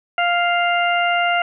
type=harmonic tone; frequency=698.5 Hz; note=F5; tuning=in tune; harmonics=1 / 2 / 3 / 4; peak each=-18 / -21 / -23 / -24 dBFS; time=0.18-1.42 s; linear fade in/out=2 ms; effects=none